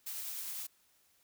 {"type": "noise with tremolo", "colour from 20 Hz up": "blue", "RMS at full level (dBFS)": -40, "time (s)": [0.06, 0.67], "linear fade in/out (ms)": 10, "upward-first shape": "triangle", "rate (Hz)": 9.9, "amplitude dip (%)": 25, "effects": ["white hiss -70 dBFS RMS until 1.23 s"]}